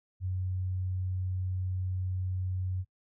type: tone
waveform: sine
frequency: 92.5 Hz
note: F#2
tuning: in tune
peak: -30 dBFS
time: 0.2-2.85 s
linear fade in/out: 50 ms
effects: noise-tail reverb RT60 0.1 s tail -19 dB re dry